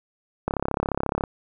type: click train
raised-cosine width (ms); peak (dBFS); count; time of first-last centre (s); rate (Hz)
1; -9; 27; 0.48-1.238; 34.3
effects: none